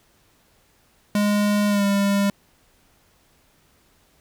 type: tone with pitch glide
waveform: square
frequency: 206.4 to 200.1 Hz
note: G#3 to G3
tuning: -10 to +36 cents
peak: -18 dBFS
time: 1.15-2.3 s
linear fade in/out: 2 ms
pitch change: -54 cents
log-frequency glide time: 1.68-1.84 s
effects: pink hiss -60 dBFS RMS until 4.2 s